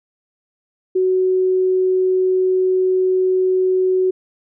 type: tone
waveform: sine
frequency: 372.2 Hz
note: F#4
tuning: 10 cents sharp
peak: -13 dBFS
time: 0.95-4.11 s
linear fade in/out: 10 ms
effects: none